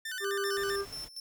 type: tone with vibrato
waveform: sawtooth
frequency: 1641 Hz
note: G#6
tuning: 21 cents flat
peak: -32 dBFS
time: 0.05-0.76 s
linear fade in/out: 5 ms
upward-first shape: square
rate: 7.7 Hz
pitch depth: 150 cents each way
type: harmonic tone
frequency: 397.5 Hz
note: G4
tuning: 24 cents sharp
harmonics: 1 / 3 / 4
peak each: -31 / -38 / -43 dBFS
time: 0.2-0.86 s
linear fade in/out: 50 ms
type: tone with tremolo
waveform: 40% pulse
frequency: 5360 Hz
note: E8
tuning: 28 cents sharp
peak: -37 dBFS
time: 0.45-1.2 s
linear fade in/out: 2 ms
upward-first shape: square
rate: 4.2 Hz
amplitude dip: 75%
type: noise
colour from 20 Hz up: pink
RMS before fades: -49 dBFS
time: 0.56-1.09 s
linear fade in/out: 20 ms
effects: none